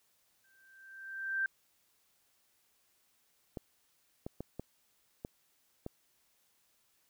sine tone with exponential growth, 1568 Hz, G6, in tune, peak -28 dBFS, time 0.44-1.46 s, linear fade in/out 2 ms, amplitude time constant 220 ms
clicks, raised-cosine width 2 ms, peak -26 dBFS, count 6, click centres 3.572 / 4.265 / 4.406 / 4.596 / 5.249 / 5.864 s
effects white hiss -73 dBFS RMS until 7.09 s

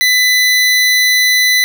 25% pulse tone, 2000 Hz, B6, 21 cents sharp, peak -5 dBFS, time 0.01-1.64 s, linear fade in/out 0 ms, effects none

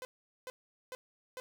sawtooth tone bursts, 509 Hz, C5, 48 cents flat, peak -37 dBFS, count 4, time 0.02-1.4 s, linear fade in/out 0 ms, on 30 ms, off 420 ms, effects none

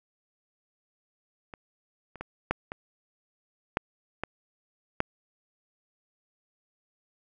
clicks, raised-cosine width 0.5 ms, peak -26 / -29 / -21 / -10 / -20 / -9 / -15 / -9 dBFS, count 8, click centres 1.538 / 2.157 / 2.21 / 2.51 / 2.719 / 3.771 / 4.236 / 5.004 s, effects none

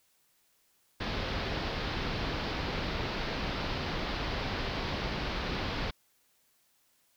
pink low-pass noise, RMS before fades -34 dBFS, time 1-5.91 s, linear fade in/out 10 ms, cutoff 4900 Hz, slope 48 dB/octave, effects white hiss -70 dBFS RMS until 7.16 s

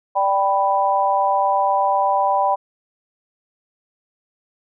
sine chord, G major, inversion second, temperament equal, 587.3 / 784 / 987.8 Hz, D5 / G5 / B5, 0 / 0 / 0 cents, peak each -22 / -18 / -19 dBFS, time 0.15-2.56 s, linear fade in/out 20 ms, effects none

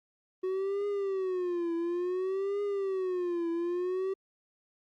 triangle tone with vibrato, 370 Hz, F#4, in tune, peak -27 dBFS, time 0.43-4.14 s, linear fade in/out 10 ms, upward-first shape triangle, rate 0.57 Hz, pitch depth 180 cents each way, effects Opus 32 kbps

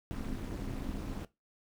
brown noise with amplitude modulation, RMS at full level -34 dBFS, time 0.11-1.25 s, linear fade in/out 0 ms, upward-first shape sine, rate 235 Hz, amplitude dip 100%, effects noise-tail reverb RT60 0.2 s tail -17 dB re dry

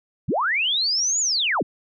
sine linear two-way sweep, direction up then down, 73.42 to 7040 to 73.42 Hz, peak -19 dBFS, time 0.28-1.63 s, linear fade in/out 10 ms, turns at 1.2 s, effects none

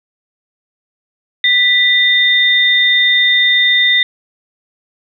sine tone pair together, 1975.5 / 3634 Hz, B6 / A#7, 0 / -45 cents, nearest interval major seventh, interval 1055 cents, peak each -11 dBFS, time 1.44-4.03 s, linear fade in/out 2 ms, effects none

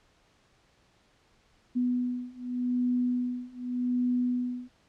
sine beating tone pair, 246.9 / 247.75 Hz, B3 / B3, 0 / +6 cents, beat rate 0.85 Hz, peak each -30 / -29 dBFS, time 1.75-4.69 s, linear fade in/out 20 ms, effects pink hiss -65 dBFS RMS until 4.88 s + low-pass 6000 Hz 12 dB/octave

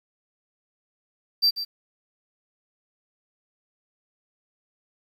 triangle tone with echo, 4685 Hz, D8, 5 cents flat, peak -15 dBFS, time 1.42-1.51 s, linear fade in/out 20 ms, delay 140 ms, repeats 1, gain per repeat -11 dB, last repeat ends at 1.65 s, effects 9-bit

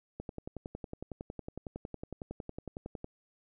click train, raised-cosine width 2 ms, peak -26 dBFS, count 32, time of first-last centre 0.2-3.044 s, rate 10.9 Hz, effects none

